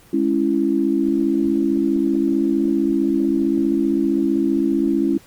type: chord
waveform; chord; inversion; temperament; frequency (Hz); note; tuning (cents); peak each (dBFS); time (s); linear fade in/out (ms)
sine; C# minor; second; just; 207.9 / 277.2 / 332.6; G#3 / C#4 / E4; +2 / 0 / +16; -23 / -19 / -19; 0.13-5.18; 5
effects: pink hiss -49 dBFS RMS until 5.26 s + Opus 24 kbps